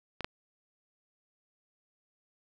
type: clicks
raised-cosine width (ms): 0.3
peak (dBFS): -21 / -16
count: 2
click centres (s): 0.207 / 0.245
effects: none